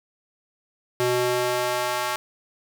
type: tone with high-pass filter sweep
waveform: square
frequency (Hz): 123.6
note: B2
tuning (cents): +2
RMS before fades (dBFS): -24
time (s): 1-2.16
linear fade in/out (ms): 0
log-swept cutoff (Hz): 300 to 950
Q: 1.3
effects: none